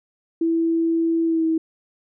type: tone with pitch glide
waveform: sine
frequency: 330 to 322.6 Hz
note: E4 to E4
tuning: +2 to -37 cents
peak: -17 dBFS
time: 0.41-1.58 s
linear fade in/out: 5 ms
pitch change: -39 cents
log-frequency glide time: 1.25-1.45 s
effects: none